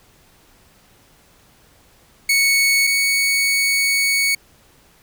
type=tone pair in turn; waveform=sawtooth; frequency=2217 / 2226 Hz; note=C#7 / C#7; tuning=0 / +7 cents; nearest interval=unison; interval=7 cents; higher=second; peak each=-10 / -12 dBFS; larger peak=first; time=2.29-2.87 / 2.87-4.35 s; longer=second; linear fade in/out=5 ms; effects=pink hiss -53 dBFS RMS until 5.02 s